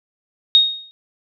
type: tone with exponential decay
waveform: sine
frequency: 3729 Hz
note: A#7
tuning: in tune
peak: -5 dBFS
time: 0.55-0.91 s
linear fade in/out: 0 ms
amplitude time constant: 78 ms
effects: none